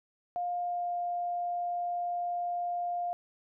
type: tone with pitch glide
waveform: sine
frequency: 707 to 702.9 Hz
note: F5 to F5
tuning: +21 to +11 cents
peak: -30 dBFS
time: 0.36-3.13 s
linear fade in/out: 0 ms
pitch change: -10 cents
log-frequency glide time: 0.54-0.93 s
effects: none